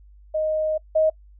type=tone pair in turn; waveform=sine; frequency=622.3 / 628.8 Hz; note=D#5 / D#5; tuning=0 / +18 cents; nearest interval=unison; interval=18 cents; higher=second; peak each=-20 / -15 dBFS; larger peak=second; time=0.34-0.78 / 0.95-1.1 s; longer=first; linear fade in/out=10 ms; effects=noise-tail reverb RT60 0.1 s tail -24 dB re dry + added 50 Hz sine -46 dBFS peak until 1.39 s